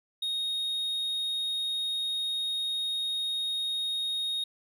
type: tone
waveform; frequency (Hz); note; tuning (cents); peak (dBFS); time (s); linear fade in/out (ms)
triangle; 3729; A#7; 0; -27; 0.22-4.44; 5
effects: none